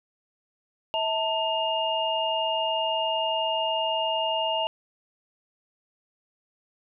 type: tone cluster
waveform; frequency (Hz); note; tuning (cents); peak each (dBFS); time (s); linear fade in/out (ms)
sine; 646 / 895 / 2831; E5 / A5 / F7; -35 / +29 / +23; -28; 0.94-4.67; 0
effects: none